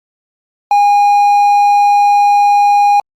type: tone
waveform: triangle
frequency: 817 Hz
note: G#5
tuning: 29 cents flat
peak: -4 dBFS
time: 0.71-3 s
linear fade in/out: 2 ms
effects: Opus 48 kbps